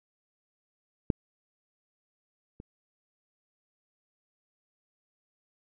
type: clicks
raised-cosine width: 3 ms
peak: -11 / -30 dBFS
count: 2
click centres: 1.102 / 2.601 s
effects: none